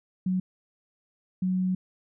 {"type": "tone bursts at uneven times", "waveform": "sine", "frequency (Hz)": 185, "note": "F#3", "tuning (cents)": 0, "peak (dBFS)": -23, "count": 2, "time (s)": [[0.26, 0.4], [1.42, 1.75]], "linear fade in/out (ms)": 5, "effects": []}